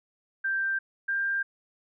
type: tone pair in turn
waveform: sine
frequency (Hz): 1574 / 1591.4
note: G6 / G6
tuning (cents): +7 / +26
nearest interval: unison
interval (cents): 19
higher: second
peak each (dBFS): -25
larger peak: neither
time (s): 0.44-0.79 / 1.08-1.43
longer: neither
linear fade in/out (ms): 10
effects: none